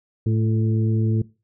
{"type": "harmonic tone with a mistuned harmonic", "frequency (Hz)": 110, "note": "A2", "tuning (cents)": 0, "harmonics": [1, 2, 3, 4], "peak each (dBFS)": [-18, -26, -29, -34], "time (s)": [0.26, 1.22], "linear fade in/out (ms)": 5, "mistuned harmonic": 3, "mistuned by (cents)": 41, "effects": ["noise-tail reverb RT60 0.3 s tail -21 dB re dry"]}